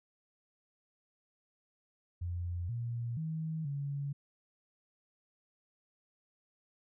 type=tone with pitch steps; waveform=sine; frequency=87.4 / 118.2 / 159.3 / 141.4 Hz; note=F2 / A#2 / D#3 / C#3; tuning=+2 / +24 / +41 / +35 cents; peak=-34 dBFS; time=2.21-4.13 s; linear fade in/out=10 ms; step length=480 ms; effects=none